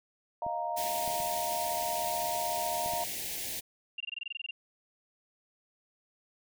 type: chord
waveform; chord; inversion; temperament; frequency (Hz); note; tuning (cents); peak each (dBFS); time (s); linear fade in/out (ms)
sine; Eb suspended second; none; equal; 622.3 / 698.5 / 932.3; Eb5 / F5 / Bb5; 0 / 0 / 0; -38 / -34 / -35; 0.42-3.04; 2
type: clicks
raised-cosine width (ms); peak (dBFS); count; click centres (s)
3; -32; 5; 0.465 / 1.078 / 1.202 / 2.861 / 2.936
type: band-stop noise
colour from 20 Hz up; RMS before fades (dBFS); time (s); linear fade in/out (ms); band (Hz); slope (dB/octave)
white; -37; 0.76-3.61; 20; 820 to 1800; 48
type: tone bursts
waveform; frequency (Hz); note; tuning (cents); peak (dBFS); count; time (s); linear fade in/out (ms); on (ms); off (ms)
sine; 2786; F7; -5; -34; 12; 3.98-4.51; 5; 24; 22
effects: none